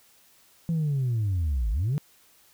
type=linear two-way sweep; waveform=sine; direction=down then up; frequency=170 to 49 to 155.4 Hz; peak=-21 dBFS; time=0.69-1.98 s; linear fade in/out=0 ms; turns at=1.71 s; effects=tanh soft clip ceiling -21 dBFS + white hiss -59 dBFS RMS until 2.53 s